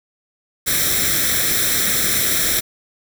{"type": "noise with comb filter", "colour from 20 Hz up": "white", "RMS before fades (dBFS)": -18, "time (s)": [0.66, 2.61], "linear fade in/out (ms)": 20, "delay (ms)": 0.53, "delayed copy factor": 0.75, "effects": []}